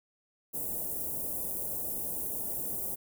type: band-stop noise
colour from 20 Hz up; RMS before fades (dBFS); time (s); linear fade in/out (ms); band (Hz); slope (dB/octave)
white; -35; 0.53-2.96; 20; 670 to 10000; 24
effects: none